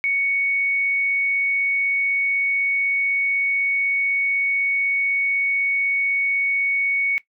sine tone, 2226 Hz, C#7, 7 cents sharp, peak -18 dBFS, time 0.04-7.18 s, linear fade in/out 0 ms, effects noise-tail reverb RT60 0.1 s tail -17 dB re dry

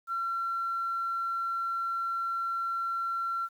sine tone, 1360 Hz, F6, 46 cents flat, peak -28 dBFS, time 0.07-3.49 s, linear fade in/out 50 ms, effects tanh soft clip ceiling -24 dBFS + 10-bit

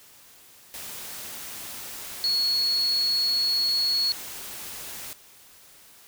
sine tone in noise, 4350 Hz, C#8, 33 cents flat, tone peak -21 dBFS, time 2.24-4.12 s, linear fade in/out 0 ms, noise white, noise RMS -38 dBFS, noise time 0.74-5.13 s, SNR +14 dB, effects white hiss -52 dBFS RMS until 6.07 s

